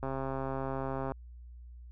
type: click train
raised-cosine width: 1 ms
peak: -22 dBFS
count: 147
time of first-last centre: 0.03-1.12 s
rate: 134 Hz
effects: added 60 Hz sine -46 dBFS peak until 1.91 s